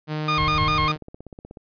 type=tone; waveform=sawtooth; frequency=153.3 Hz; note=D#3; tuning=25 cents flat; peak=-21 dBFS; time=0.07-0.98 s; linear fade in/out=50 ms
type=tone with vibrato; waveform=sawtooth; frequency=1145 Hz; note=D6; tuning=44 cents flat; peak=-16 dBFS; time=0.28-0.92 s; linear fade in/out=5 ms; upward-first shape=square; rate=5 Hz; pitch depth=110 cents each way
type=low-pass noise; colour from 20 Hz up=white; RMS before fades=-29 dBFS; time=0.37-0.88 s; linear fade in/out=10 ms; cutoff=110 Hz; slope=24 dB/octave
type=click train; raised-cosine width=2 ms; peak=-26 dBFS; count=13; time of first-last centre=0.84-1.572 s; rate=16.4 Hz
effects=resampled to 11025 Hz